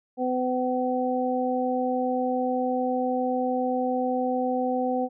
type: harmonic tone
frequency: 252.9 Hz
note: B3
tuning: 41 cents sharp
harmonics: 1 / 2 / 3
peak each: -27 / -27 / -28 dBFS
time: 0.17-5.09 s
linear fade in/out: 50 ms
effects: none